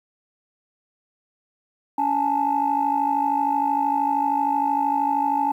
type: tone cluster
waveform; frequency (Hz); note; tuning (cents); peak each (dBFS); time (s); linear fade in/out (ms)
sine; 281.9 / 837 / 890; C#4 / G#5 / A5; +29 / +13 / +20; -27 / -21 / -22; 1.98-5.52; 5
effects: tanh soft clip ceiling -11 dBFS + 9-bit